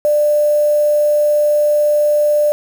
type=tone with quantisation; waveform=sine; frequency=594 Hz; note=D5; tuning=20 cents sharp; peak=-10 dBFS; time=0.05-2.52 s; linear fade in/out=0 ms; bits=5; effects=none